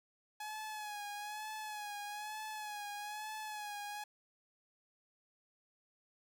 sawtooth tone with vibrato, 842 Hz, G#5, 24 cents sharp, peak -38 dBFS, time 0.4-4.04 s, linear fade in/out 5 ms, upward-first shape sine, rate 1.1 Hz, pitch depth 45 cents each way, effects none

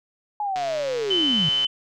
sine linear sweep, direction down, 849 to 140 Hz, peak -23 dBFS, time 0.4-1.49 s, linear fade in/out 2 ms
click train, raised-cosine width 0.2 ms, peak -17 dBFS, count 153, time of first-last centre 0.56-1.646 s, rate 140 Hz
sine tone, 3040 Hz, F#7, 46 cents sharp, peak -19 dBFS, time 1.1-1.67 s, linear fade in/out 10 ms
effects none

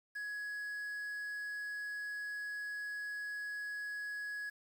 triangle tone with quantisation, 1676 Hz, G#6, 15 cents sharp, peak -37 dBFS, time 0.15-4.5 s, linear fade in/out 10 ms, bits 10, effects none

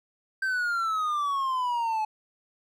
triangle exponential sweep, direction down, 1569 to 854 Hz, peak -23 dBFS, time 0.42-2.05 s, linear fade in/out 5 ms, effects none

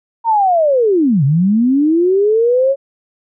sine linear two-way sweep, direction down then up, 939 to 130 to 557 Hz, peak -9 dBFS, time 0.24-2.76 s, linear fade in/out 50 ms, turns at 1.24 s, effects none

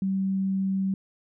sine tone, 192.4 Hz, G3, 32 cents flat, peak -23 dBFS, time 0.02-0.94 s, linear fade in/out 2 ms, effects none

